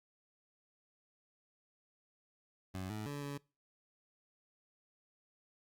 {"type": "tone with pitch steps", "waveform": "20% pulse", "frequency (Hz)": [93.8, 107.2, 143.8, 142.2], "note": ["F#2", "A2", "D3", "C#3"], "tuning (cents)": [24, -45, -36, 45], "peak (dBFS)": -35, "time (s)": [2.74, 3.38], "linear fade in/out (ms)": 10, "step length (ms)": 160, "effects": ["noise-tail reverb RT60 0.3 s tail -23 dB re dry", "Opus 48 kbps"]}